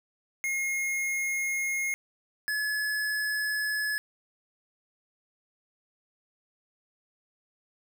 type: tone pair in turn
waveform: square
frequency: 2150 / 1706.5 Hz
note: C7 / G#6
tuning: +47 / +47 cents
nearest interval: major third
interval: 400 cents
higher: first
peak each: -28 dBFS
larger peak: neither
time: 0.44-1.94 / 2.48-3.98 s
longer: neither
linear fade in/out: 0 ms
effects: none